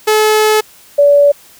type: tone pair in turn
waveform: sawtooth / sine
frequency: 430 / 574 Hz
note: A4 / D5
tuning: -40 / -40 cents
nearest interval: perfect fourth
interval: 500 cents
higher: second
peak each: -4 dBFS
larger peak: neither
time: 0.07-0.61 / 0.98-1.32 s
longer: first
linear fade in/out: 10 ms
effects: white hiss -42 dBFS RMS until 1.59 s